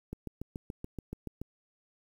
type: click train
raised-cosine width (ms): 3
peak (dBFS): -25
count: 10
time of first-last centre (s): 0.13-1.416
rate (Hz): 7
effects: 9-bit